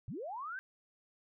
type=linear sweep; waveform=sine; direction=up; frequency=89.4 to 1600 Hz; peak=-39 dBFS; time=0.08-0.59 s; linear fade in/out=0 ms; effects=none